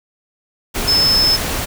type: tone in noise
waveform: sine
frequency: 5230 Hz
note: E8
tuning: 15 cents flat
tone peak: -11 dBFS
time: 0.87-1.37 s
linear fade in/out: 20 ms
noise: pink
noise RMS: -21 dBFS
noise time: 0.74-1.66 s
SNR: +7 dB
effects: none